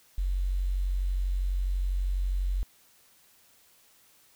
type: tone with quantisation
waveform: sine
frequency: 46.1 Hz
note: F#1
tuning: 6 cents flat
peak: -25 dBFS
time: 0.18-2.63 s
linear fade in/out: 0 ms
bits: 9
effects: white hiss -61 dBFS RMS until 4.35 s